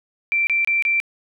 sine tone bursts, 2349 Hz, D7, in tune, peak -16 dBFS, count 4, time 0.32-1.001 s, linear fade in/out 0 ms, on 150 ms, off 27 ms, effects none

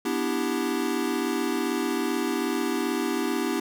square chord, E minor seventh, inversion second, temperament equal, 246.9 / 293.7 / 329.6 / 392 Hz, B3 / D4 / E4 / G4, 0 / 0 / 0 / 0 cents, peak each -31 dBFS, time 0.05-3.6 s, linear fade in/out 5 ms, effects none

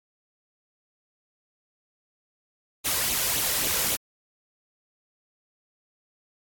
white noise with flanger, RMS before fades -25 dBFS, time 2.84-3.97 s, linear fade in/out 20 ms, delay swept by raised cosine 0.28 to 2.08 ms, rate 3.7 Hz, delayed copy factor +0.5, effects AAC 64 kbps

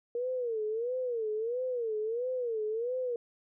sine tone with vibrato, 467.7 Hz, A#4, 6 cents sharp, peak -30 dBFS, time 0.15-3.16 s, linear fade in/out 2 ms, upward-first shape sine, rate 1.5 Hz, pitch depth 160 cents each way, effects none

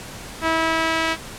sawtooth tone with band-pass filter sweep, 324.6 Hz, E4, 27 cents flat, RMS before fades -21 dBFS, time 0.41-1.17 s, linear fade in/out 50 ms, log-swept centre 1400 to 2300 Hz, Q 0.91, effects pink hiss -36 dBFS RMS until 1.38 s + low-pass 11000 Hz 12 dB/octave

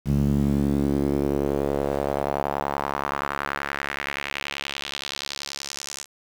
sawtooth tone with band-pass filter sweep, 70.5 Hz, C#2, 30 cents sharp, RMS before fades -26 dBFS, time 0.05-6.06 s, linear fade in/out 50 ms, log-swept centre 170 to 7000 Hz, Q 2.1, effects 7-bit

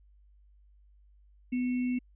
sine tone with sample-and-hold, 249.3 Hz, B3, 16 cents sharp, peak -27 dBFS, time 1.52-1.99 s, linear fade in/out 10 ms, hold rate 2450 Hz, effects added 50 Hz sine -57 dBFS peak until 2.15 s + resampled to 8000 Hz

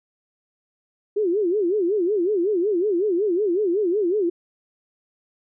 sine tone with vibrato, 382.1 Hz, G4, 44 cents flat, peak -18 dBFS, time 1.16-4.3 s, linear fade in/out 10 ms, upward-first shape sine, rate 5.4 Hz, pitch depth 220 cents each way, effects none

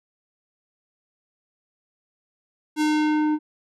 square tone with low-pass filter sweep, 304.8 Hz, D#4, 36 cents flat, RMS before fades -21 dBFS, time 2.76-3.39 s, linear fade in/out 50 ms, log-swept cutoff 12000 to 730 Hz, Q 0.7, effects none

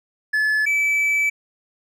triangle tone pair in turn, 1723 / 2307 Hz, A6 / D7, -37 / -31 cents, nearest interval perfect fourth, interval 506 cents, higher second, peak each -15 dBFS, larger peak neither, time 0.33-0.66 / 0.66-1.3 s, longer second, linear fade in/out 10 ms, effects none

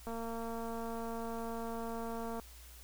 click train, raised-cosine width 1 ms, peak -29 dBFS, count 534, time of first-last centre 0.07-2.398 s, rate 229 Hz, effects added 60 Hz sine -53 dBFS peak until 2.83 s + white hiss -57 dBFS RMS until 2.83 s

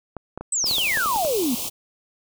clicks, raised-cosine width 1 ms, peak -18 dBFS, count 10, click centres 0.167 / 0.376 / 0.41 / 0.642 / 0.712 / 0.783 / 0.973 / 1.06 / 1.161 / 1.249 s
sine exponential sweep, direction down, 8370 to 223.7 Hz, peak -20 dBFS, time 0.52-1.55 s, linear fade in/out 5 ms
white band-stop noise, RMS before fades -29 dBFS, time 0.65-1.7 s, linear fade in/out 20 ms, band 1100 to 2500 Hz, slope 48 dB/octave
effects none

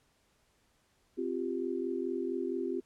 sine chord, C suspended fourth, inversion none, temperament equal with one note detuned, 261.6 / 347.6 / 392 Hz, C4 / F4 / G4, 0 / -8 / 0 cents, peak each -37 / -35 / -36 dBFS, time 1.17-2.81 s, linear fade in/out 20 ms, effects pink hiss -71 dBFS RMS until 2.85 s + low-pass 11000 Hz 12 dB/octave

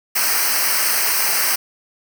white noise with comb filter, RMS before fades -18 dBFS, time 0.15-1.56 s, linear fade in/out 10 ms, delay 0.28 ms, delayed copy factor -1, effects none

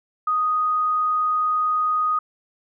sine tone, 1244.5 Hz, D#6, in tune, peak -18 dBFS, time 0.27-2.19 s, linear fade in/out 5 ms, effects none

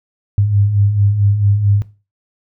sine beating tone pair, 98 / 102.5 Hz, G2 / G#2, 0 / -22 cents, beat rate 4.5 Hz, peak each -19 / -11 dBFS, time 0.38-1.82 s, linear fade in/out 0 ms, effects noise-tail reverb RT60 0.3 s tail -17 dB re dry

